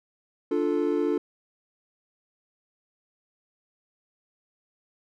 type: chord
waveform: triangle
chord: D minor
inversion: none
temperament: equal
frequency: 293.7 / 349.2 / 440 Hz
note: D4 / F4 / A4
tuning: 0 / 0 / 0 cents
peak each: -25 dBFS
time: 0.51-1.18 s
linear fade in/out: 5 ms
effects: none